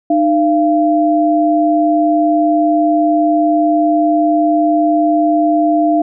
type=tone pair together; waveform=sine; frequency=305.1 / 685 Hz; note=D#4 / F5; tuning=-34 / -34 cents; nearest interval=octave + major second; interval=1400 cents; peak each=-12 dBFS; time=0.1-6.02 s; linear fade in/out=5 ms; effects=none